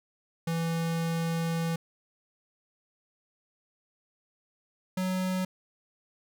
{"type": "tone pair in turn", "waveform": "square", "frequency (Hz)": [165.7, 185.48], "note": ["E3", "F#3"], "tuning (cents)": [9, 5], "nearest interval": "major second", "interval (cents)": 196, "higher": "second", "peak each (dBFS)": -28, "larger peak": "neither", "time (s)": [[0.47, 1.76], [4.97, 5.45]], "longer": "first", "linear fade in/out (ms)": 5, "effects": []}